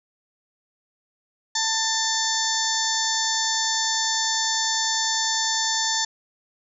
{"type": "harmonic tone", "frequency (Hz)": 890, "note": "A5", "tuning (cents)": 20, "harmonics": [1, 2, 4, 5, 6, 7, 8], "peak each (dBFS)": [-29, -29, -29, -29, -29, -29, -29], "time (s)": [1.55, 6.05], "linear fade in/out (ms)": 5, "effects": []}